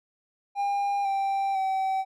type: tone with pitch steps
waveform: triangle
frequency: 804 / 785 / 767 Hz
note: G5 / G5 / G5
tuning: +44 / +2 / -38 cents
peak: -22 dBFS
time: 0.55-2.05 s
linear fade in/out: 50 ms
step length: 500 ms
effects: none